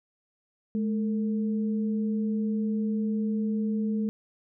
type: tone pair together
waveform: sine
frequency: 213.2 / 451.3 Hz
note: G#3 / A4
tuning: +46 / +44 cents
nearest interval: octave + minor second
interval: 1298 cents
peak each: -25 / -37 dBFS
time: 0.75-4.09 s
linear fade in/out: 0 ms
effects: none